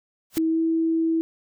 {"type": "noise with exponential growth", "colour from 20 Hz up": "white", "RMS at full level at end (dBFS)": -28, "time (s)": [0.3, 0.38], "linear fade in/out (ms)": 1, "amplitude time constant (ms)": 17}
{"type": "tone with pitch glide", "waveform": "sine", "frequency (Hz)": [322.3, 326.2], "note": ["E4", "E4"], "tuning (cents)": [-39, -18], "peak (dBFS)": -19, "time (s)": [0.37, 1.21], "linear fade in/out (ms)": 0, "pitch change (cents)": 21, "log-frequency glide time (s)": [0.48, 0.6]}
{"effects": []}